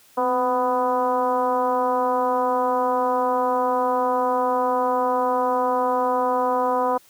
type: tone with frequency modulation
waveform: sine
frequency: 750 Hz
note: F#5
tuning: 23 cents sharp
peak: -18 dBFS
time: 0.17-6.98 s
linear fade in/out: 10 ms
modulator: 246 Hz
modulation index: 1.6
effects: white hiss -54 dBFS RMS until 7.09 s + high-pass 60 Hz 12 dB/octave